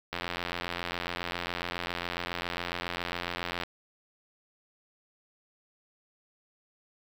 click train, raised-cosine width 0.3 ms, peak -16 dBFS, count 307, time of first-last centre 0.13-3.635 s, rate 87.3 Hz, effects 7-bit

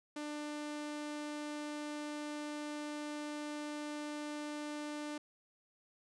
sawtooth tone, 297.5 Hz, D4, 22 cents sharp, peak -36 dBFS, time 0.16-5.18 s, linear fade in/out 5 ms, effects resampled to 22050 Hz

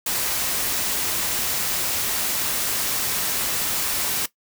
white noise, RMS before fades -24 dBFS, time 0.06-4.26 s, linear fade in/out 5 ms, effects noise-tail reverb RT60 0.1 s tail -17 dB re dry

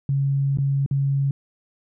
sine tone with dropouts, 138.4 Hz, C#3, 2 cents flat, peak -18 dBFS, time 0.09-1.31 s, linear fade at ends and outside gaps 2 ms, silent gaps 0.573-0.585 / 0.862-0.911 s, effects none

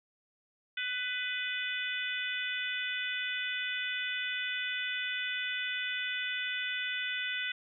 harmonic tone, 498.6 Hz, B4, 16 cents sharp, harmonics 3 / 4 / 5 / 6 / 7, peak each -37 / -38 / -39 / -40 / -40 dBFS, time 0.77-7.52 s, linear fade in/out 5 ms, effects none

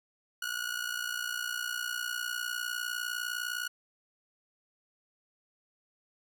sawtooth tone with amplitude modulation, 1455 Hz, F#6, 29 cents flat, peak -26 dBFS, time 0.42-3.68 s, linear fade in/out 5 ms, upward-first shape sine, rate 59.8 Hz, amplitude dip 80%, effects none

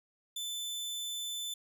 sawtooth tone, 3520 Hz, A7, in tune, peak -33 dBFS, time 0.36-1.54 s, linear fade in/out 5 ms, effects none

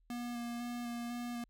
square tone with vibrato, 239 Hz, A#3, 43 cents sharp, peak -39 dBFS, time 0.1-1.44 s, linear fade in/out 2 ms, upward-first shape square, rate 2 Hz, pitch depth 13 cents each way, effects added 40 Hz sine -66 dBFS peak until 1.49 s

